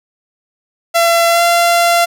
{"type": "tone with pitch glide", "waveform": "sawtooth", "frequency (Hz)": [677, 687.2], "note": ["E5", "F5"], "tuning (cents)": [46, -28], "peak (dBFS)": -5, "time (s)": [0.94, 2.06], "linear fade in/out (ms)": 20, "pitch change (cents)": 26, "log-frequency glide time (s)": [1.3, 1.42], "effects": []}